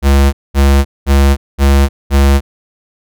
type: tone bursts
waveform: square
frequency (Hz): 69.3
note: C#2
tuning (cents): 0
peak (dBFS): -6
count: 5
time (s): 0.02-2.41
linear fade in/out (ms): 50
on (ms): 310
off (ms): 210
effects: none